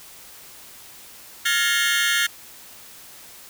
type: tone cluster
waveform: 30% pulse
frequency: 1401 / 1699 / 1839 / 2161 / 3111 Hz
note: F6 / G#6 / A#6 / C#7 / G7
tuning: +5 / +39 / -24 / -45 / -14 cents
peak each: -22 / -22 / -22 / -24 / -23 dBFS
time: 1.45-2.27 s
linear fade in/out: 10 ms
effects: white hiss -44 dBFS RMS until 3.49 s